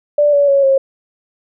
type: tone with pitch steps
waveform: sine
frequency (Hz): 587 / 570.9 / 555.3 / 540.2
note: D5 / D5 / C#5 / C#5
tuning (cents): -1 / -49 / +3 / -45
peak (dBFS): -8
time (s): 0.18-0.78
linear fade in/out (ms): 5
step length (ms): 150
effects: none